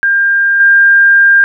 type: tone with level steps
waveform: sine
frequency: 1600 Hz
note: G6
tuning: 35 cents sharp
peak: -7 / -3 dBFS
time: 0.03-1.44 s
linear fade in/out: 0 ms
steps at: 0.6 s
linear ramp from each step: 2 ms
effects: none